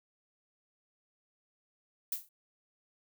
violet noise with exponential decay, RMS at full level -30 dBFS, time 2.12-2.29 s, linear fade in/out 2 ms, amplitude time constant 36 ms, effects none

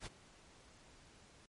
pink noise with ADSR envelope, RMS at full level -44 dBFS, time 0-1.46 s, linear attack 57 ms, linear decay 28 ms, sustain -18 dB, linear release 6 ms, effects low-pass 9000 Hz 12 dB/octave + MP3 48 kbps

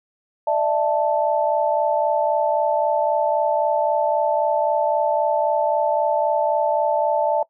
sine chord, D suspended second, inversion none, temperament equal with one note detuned, 595.5 / 659.3 / 880 Hz, D5 / E5 / A5, +24 / 0 / 0 cents, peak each -21 dBFS, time 0.47-7.43 s, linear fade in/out 5 ms, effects noise-tail reverb RT60 0.1 s tail -21 dB re dry

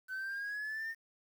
sine exponential sweep, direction up, 1510 to 1832 Hz, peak -34 dBFS, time 0.08-0.95 s, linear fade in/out 50 ms, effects tanh soft clip ceiling -36 dBFS + 10-bit

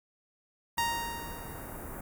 pink band-stop noise, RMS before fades -42 dBFS, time 0.77-2.01 s, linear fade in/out 5 ms, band 1700 to 9600 Hz, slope 24 dB/octave
sawtooth tone with exponential decay, 932.3 Hz, A#5, in tune, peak -22 dBFS, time 0.78-1.98 s, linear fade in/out 1 ms, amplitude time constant 260 ms
effects none

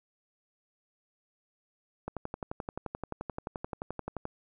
click train, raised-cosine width 1 ms, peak -21 dBFS, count 26, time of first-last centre 2.08-4.254 s, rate 11.5 Hz, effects none

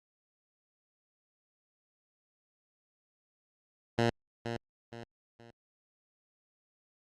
10% pulse tone with echo, 116.8 Hz, A#2, 4 cents sharp, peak -17 dBFS, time 3.98-4.1 s, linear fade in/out 5 ms, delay 470 ms, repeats 3, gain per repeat -9 dB, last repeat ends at 5.51 s, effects low-pass 5000 Hz 12 dB/octave + Opus 48 kbps

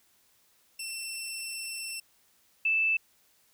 15% pulse / sine tone pair in turn, 2692 / 2637 Hz, E7 / E7, +36 / 0 cents, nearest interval unison, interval 36 cents, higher first, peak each -28 / -23 dBFS, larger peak second, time 0.79-2 / 2.65-2.97 s, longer first, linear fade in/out 5 ms, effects white hiss -66 dBFS RMS until 3.53 s

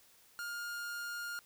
45% pulse tone, 1414 Hz, F6, 21 cents sharp, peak -39 dBFS, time 0.39-1.39 s, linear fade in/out 0 ms, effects white hiss -64 dBFS RMS until 1.45 s

